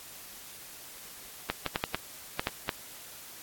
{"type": "clicks", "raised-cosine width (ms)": 0.3, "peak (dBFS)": -12, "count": 8, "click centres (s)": [1.5, 1.663, 1.759, 1.839, 1.946, 2.395, 2.471, 2.692], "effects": ["white hiss -47 dBFS RMS until 3.42 s", "AAC 64 kbps"]}